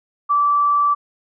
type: tone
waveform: sine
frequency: 1161 Hz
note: D6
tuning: 20 cents flat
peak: -13 dBFS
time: 0.29-0.95 s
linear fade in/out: 20 ms
effects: none